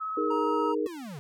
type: tone with vibrato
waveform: sine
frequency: 1284 Hz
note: E6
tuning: 46 cents flat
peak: -30 dBFS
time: 0-0.73 s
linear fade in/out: 20 ms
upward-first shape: sine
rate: 17 Hz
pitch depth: 15 cents each way
type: chord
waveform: sine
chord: D# suspended fourth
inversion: none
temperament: equal with one note detuned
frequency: 311.1 / 415.3 / 468.6 Hz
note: D#4 / G#4 / A#4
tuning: 0 / 0 / +9 cents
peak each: -30 dBFS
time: 0.17-0.87 s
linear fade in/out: 5 ms
type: tone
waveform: triangle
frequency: 940 Hz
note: A#5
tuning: 14 cents sharp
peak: -29 dBFS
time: 0.3-0.75 s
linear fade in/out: 10 ms
type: linear sweep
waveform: square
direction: down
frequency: 380.2 to 128.3 Hz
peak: -38 dBFS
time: 0.86-1.19 s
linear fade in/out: 0 ms
effects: none